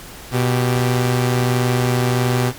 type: tone pair together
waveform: sawtooth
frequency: 123.19 / 391.1 Hz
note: B2 / G4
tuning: -4 / -4 cents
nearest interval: octave + minor sixth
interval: 2000 cents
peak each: -12 / -20 dBFS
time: 0.31-2.53 s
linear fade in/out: 50 ms
effects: pink hiss -37 dBFS RMS until 2.58 s + Opus 48 kbps